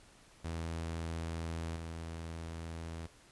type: tone with level steps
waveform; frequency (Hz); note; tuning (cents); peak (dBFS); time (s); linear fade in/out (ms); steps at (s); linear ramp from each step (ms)
sawtooth; 82.41; E2; 0; -33 / -37; 0.44-3.07; 10; 1.76; 2
effects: pink hiss -61 dBFS RMS until 3.31 s + resampled to 24000 Hz